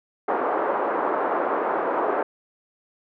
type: band-pass noise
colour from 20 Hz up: pink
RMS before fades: -24 dBFS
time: 0.28-2.23 s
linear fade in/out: 5 ms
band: 360 to 1300 Hz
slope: 24 dB/octave
effects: none